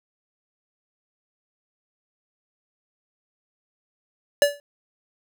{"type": "tone with exponential decay", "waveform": "square", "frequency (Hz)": 576, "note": "D5", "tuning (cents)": -34, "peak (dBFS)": -11, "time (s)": [4.42, 4.6], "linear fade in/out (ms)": 1, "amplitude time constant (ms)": 38, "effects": []}